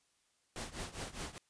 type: noise with tremolo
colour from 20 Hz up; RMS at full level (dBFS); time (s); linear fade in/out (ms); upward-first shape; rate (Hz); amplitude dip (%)
pink; -40; 0.56-1.38; 0; triangle; 4.9; 90
effects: white hiss -75 dBFS RMS until 1.49 s + resampled to 22050 Hz